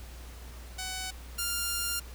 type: tone pair in turn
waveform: 5% pulse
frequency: 750 / 1398.7 Hz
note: F#5 / F6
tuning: +23 / +2 cents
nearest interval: major seventh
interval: 1079 cents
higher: second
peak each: -23 / -18 dBFS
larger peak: second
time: 0.78-1.11 / 1.38-2 s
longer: second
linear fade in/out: 10 ms
effects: added 60 Hz sine -43 dBFS peak until 2.14 s + pink hiss -51 dBFS RMS until 2.14 s